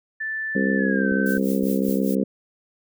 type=tone with pitch glide; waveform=sine; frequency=1760 to 1541 Hz; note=A6 to G6; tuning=0 to -30 cents; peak=-25 dBFS; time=0.2-1.38 s; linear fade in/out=10 ms; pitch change=-230 cents; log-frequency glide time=0.76-1.08 s
type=harmonic tone; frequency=66.1 Hz; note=C2; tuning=18 cents sharp; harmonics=3 / 4 / 5 / 6 / 7 / 8; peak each=-22 / -24 / -31 / -29 / -29 / -30 dBFS; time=0.55-2.24 s; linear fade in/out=5 ms
type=click train; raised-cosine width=3 ms; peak=-25 dBFS; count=4; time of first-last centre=1.12-1.889 s; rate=3.9 Hz
type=noise with tremolo; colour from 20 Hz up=violet; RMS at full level=-34 dBFS; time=1.26-2.15 s; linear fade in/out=2 ms; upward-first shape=triangle; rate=5 Hz; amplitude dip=90%
effects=none